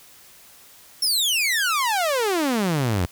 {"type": "exponential sweep", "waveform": "sawtooth", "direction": "down", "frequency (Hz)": [5520, 82], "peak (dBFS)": -16, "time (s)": [1.02, 3.06], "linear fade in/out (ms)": 5, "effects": ["white hiss -49 dBFS RMS until 3.11 s"]}